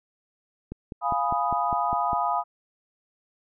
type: click train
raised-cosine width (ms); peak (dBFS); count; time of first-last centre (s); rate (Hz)
3; -21; 8; 0.72-2.131; 4.96
type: chord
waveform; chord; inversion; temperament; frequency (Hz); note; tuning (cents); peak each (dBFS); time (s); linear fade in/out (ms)
sine; F half-diminished seventh; none; equal; 698.5 / 830.6 / 987.8 / 1244.5; F5 / Ab5 / Cb6 / Eb6; 0 / 0 / 0 / 0; -28; 1.01-2.44; 50
effects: none